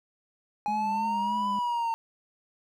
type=linear two-way sweep; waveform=triangle; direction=up then down; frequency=830.6 to 1000 to 907 Hz; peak=-24 dBFS; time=0.66-1.94 s; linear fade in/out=0 ms; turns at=1.49 s
type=tone with vibrato; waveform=triangle; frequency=207.7 Hz; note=G#3; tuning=in tune; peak=-32 dBFS; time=0.68-1.59 s; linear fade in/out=2 ms; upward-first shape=triangle; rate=3.3 Hz; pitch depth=56 cents each way
effects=none